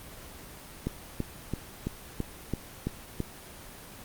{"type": "click train", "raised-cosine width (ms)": 3, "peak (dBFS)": -16, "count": 8, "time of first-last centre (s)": [0.87, 3.203], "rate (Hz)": 3, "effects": ["pink hiss -46 dBFS RMS until 4.04 s", "Opus 24 kbps"]}